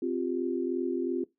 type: chord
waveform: sine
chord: C suspended fourth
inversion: none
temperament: equal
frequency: 261.6 / 349.2 / 392 Hz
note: C4 / F4 / G4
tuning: 0 / 0 / 0 cents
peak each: -32 / -30 / -35 dBFS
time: 0.02-1.24 s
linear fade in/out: 5 ms
effects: noise-tail reverb RT60 0.2 s tail -21 dB re dry